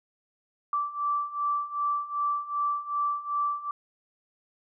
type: beating tone pair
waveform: sine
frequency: 1164 / 1166.6 Hz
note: D6 / D6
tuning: -16 / -12 cents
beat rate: 2.6 Hz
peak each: -31 / -28 dBFS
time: 0.73-3.71 s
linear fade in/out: 2 ms
effects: none